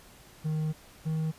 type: tone pair in turn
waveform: triangle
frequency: 155.56 / 158.19 Hz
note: D#3 / D#3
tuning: 0 / +29 cents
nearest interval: unison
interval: 29 cents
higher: second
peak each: -25 / -25 dBFS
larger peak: neither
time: 0.44-0.73 / 1.05-1.32 s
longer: first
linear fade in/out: 20 ms
effects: pink hiss -54 dBFS RMS until 1.38 s + resampled to 32000 Hz